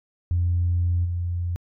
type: tone with level steps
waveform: sine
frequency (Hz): 87.31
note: F2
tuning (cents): 0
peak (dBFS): -18 / -23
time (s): 0.31-1.56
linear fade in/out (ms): 0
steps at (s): 1.04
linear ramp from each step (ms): 20
effects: tanh soft clip ceiling -14 dBFS